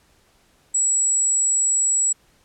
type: tone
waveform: sine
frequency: 7780 Hz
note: B8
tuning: 27 cents flat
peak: -16 dBFS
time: 0.74-2.13 s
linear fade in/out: 10 ms
effects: pink hiss -59 dBFS RMS until 2.44 s + low-pass 12000 Hz 12 dB/octave